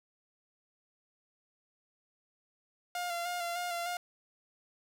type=tone with vibrato; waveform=sawtooth; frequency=698.5 Hz; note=F5; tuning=in tune; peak=-30 dBFS; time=2.95-3.97 s; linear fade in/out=2 ms; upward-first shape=square; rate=3.3 Hz; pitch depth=26 cents each way; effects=none